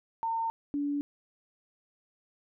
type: tone pair in turn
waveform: sine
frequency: 909 / 287.5 Hz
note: A#5 / D4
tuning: -44 / -37 cents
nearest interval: octave + minor sixth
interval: 1993 cents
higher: first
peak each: -28 dBFS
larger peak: neither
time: 0.23-0.5 / 0.74-1.01 s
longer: neither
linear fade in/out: 0 ms
effects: none